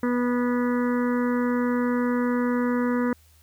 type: harmonic tone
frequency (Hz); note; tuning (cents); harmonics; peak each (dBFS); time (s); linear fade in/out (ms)
244.7; B3; -16; 1 / 2 / 4 / 5 / 6 / 7 / 8; -22 / -28 / -34 / -36 / -38 / -39 / -40; 0.03-3.13; 2
effects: added 78 Hz sine -55 dBFS peak until 3.42 s + white hiss -60 dBFS RMS until 3.42 s